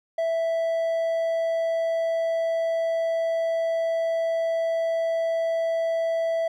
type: tone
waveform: triangle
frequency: 659.3 Hz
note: E5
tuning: in tune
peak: -20 dBFS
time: 0.18-6.48 s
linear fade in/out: 5 ms
effects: none